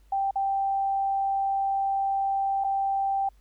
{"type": "tone with dropouts", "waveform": "sine", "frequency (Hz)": 784, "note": "G5", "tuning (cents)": 0, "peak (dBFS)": -23, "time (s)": [0.12, 3.29], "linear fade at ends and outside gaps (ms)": 5, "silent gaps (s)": [[0.31, 0.356], [2.64, 2.644]], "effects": ["added 50 Hz sine -54 dBFS peak until 3.4 s", "pink hiss -68 dBFS RMS until 3.4 s"]}